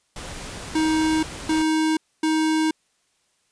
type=noise; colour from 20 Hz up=pink; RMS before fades=-35 dBFS; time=0.16-1.62 s; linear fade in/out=2 ms
type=tone bursts; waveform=square; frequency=314.9 Hz; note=D#4; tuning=21 cents sharp; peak=-19 dBFS; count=3; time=0.75-2.71 s; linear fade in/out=5 ms; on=480 ms; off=260 ms
effects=white hiss -67 dBFS RMS until 3.51 s + resampled to 22050 Hz